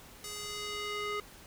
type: tone with band-pass filter sweep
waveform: square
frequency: 415.3 Hz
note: G#4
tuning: in tune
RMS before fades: -38 dBFS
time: 0.24-1.2 s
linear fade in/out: 2 ms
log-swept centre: 8300 to 1600 Hz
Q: 0.84
effects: pink hiss -53 dBFS RMS until 1.46 s